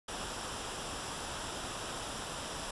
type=noise with comb filter; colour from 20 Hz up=pink; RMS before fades=-40 dBFS; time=0.08-2.71 s; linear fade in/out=5 ms; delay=0.46 ms; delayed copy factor=-0.5; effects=resampled to 24000 Hz